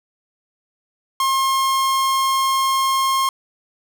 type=tone; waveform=45% pulse; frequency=1070 Hz; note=C6; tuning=38 cents sharp; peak=-16 dBFS; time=1.2-3.29 s; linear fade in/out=2 ms; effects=none